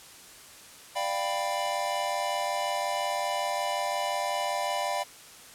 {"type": "chord", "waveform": "square", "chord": "G dominant seventh", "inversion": "second", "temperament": "equal with one note detuned", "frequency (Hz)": [592.1, 698.5, 784, 987.8], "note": ["D5", "F5", "G5", "B5"], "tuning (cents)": [14, 0, 0, 0], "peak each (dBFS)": -34, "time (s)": [0.95, 5.04], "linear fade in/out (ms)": 20, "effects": ["white hiss -49 dBFS RMS until 5.54 s", "low-pass 11000 Hz 12 dB/octave"]}